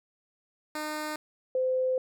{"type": "tone pair in turn", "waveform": ["10% pulse", "sine"], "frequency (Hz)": [305, 514.6], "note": ["D#4", "C5"], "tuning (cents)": [-34, -29], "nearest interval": "major sixth", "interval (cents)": 905, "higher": "second", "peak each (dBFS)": -24, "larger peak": "neither", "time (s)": [[0.75, 1.16], [1.55, 1.98]], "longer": "second", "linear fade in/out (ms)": 2, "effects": []}